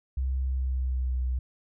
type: tone with pitch glide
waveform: sine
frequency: 65.41 to 63.04 Hz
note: C2 to B1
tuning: 0 to +36 cents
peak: -25 dBFS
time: 0.17-1.39 s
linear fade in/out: 5 ms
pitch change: -64 cents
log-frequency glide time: 0.43-1.19 s
effects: none